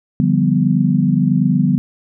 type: chord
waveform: sine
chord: G dominant seventh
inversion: second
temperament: equal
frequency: 146.83 / 174.61 / 196 / 246.9 Hz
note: D3 / F3 / G3 / B3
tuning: 0 / 0 / 0 / 0 cents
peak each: -17 dBFS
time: 0.2-1.78 s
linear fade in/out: 0 ms
effects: none